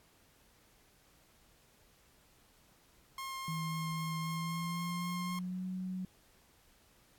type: tone with vibrato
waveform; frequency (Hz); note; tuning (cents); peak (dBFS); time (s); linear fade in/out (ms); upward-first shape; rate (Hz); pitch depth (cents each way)
sawtooth; 1067; C6; +34; -36; 3.18-5.39; 2; sine; 3.8; 8
type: tone with pitch glide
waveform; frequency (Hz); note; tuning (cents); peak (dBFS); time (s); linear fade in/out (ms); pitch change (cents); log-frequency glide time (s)
sine; 161.3 to 185.29; E3 to F#3; -37 to +3; -36; 3.48-6.05; 2; +240; 4.19-5.65
effects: pink hiss -66 dBFS RMS until 7.18 s + AAC 64 kbps